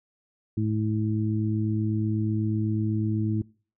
harmonic tone, 108.1 Hz, A2, 30 cents flat, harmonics 1 / 2 / 3, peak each -25 / -28 / -30 dBFS, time 0.57-3.42 s, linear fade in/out 5 ms, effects noise-tail reverb RT60 0.4 s tail -23 dB re dry

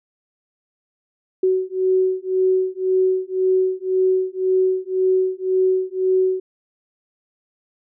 sine beating tone pair, 373.2 / 375.1 Hz, F#4 / F#4, +15 / +24 cents, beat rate 1.9 Hz, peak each -19 dBFS, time 1.43-6.4 s, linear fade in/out 5 ms, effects none

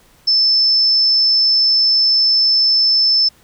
sine tone, 5274 Hz, E8, in tune, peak -10 dBFS, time 0.27-3.29 s, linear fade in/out 10 ms, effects pink hiss -51 dBFS RMS until 3.43 s

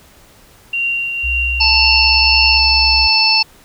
sine tone with tremolo, 2764 Hz, F7, 19 cents flat, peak -14 dBFS, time 0.73-2.58 s, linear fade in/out 5 ms, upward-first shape triangle, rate 1.9 Hz, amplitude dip 45%
sine tone with pitch glide, 63.9 to 62.58 Hz, C2 to B1, -40 to +24 cents, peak -19 dBFS, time 1.23-3.08 s, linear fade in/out 20 ms, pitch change -36 cents, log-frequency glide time 2.74-2.96 s
harmonic tone, 882 Hz, A5, 4 cents sharp, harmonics 1 / 3 / 5 / 6, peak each -19 / -15 / -14 / -14 dBFS, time 1.6-3.43 s, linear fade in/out 10 ms
effects pink hiss -46 dBFS RMS until 3.64 s

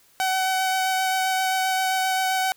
sawtooth tone with vibrato, 755 Hz, F#5, 35 cents sharp, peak -17 dBFS, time 0.2-2.52 s, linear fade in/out 0 ms, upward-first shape sine, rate 7.6 Hz, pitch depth 12 cents each way, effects white hiss -58 dBFS RMS until 2.56 s

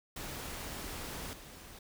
pink noise with level steps, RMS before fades -42 / -51 dBFS, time 0.16-1.79 s, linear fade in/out 5 ms, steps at 1.33 s, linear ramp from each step 2 ms, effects none

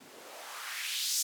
blue noise with band-pass filter sweep, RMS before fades -37 dBFS, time 0-1.23 s, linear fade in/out 10 ms, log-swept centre 230 to 6600 Hz, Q 1.9, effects none

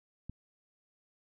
click, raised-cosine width 5 ms, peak -29 dBFS, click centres 0.296 s, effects none

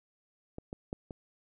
clicks, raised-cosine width 2 ms, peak -27 / -26 / -22 / -28 dBFS, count 4, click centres 0.584 / 0.729 / 0.929 / 1.108 s, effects none

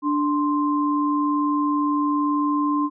sine tone pair together, 293.7 / 1046.5 Hz, D4 / C6, 0 / 0 cents, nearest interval octave + minor seventh, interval 2200 cents, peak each -20 / -23 dBFS, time 0.02-2.9 s, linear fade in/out 50 ms, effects none

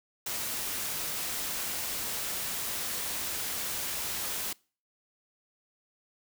white noise, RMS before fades -34 dBFS, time 0.26-4.53 s, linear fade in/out 5 ms, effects noise-tail reverb RT60 0.4 s tail -25 dB re dry

